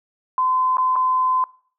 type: tone with dropouts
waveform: sine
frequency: 1025 Hz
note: C6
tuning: 36 cents flat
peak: -16 dBFS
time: 0.38-1.44 s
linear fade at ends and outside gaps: 1 ms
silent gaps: 0.77-0.782 / 0.957-0.962 s
effects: noise-tail reverb RT60 0.5 s tail -23 dB re dry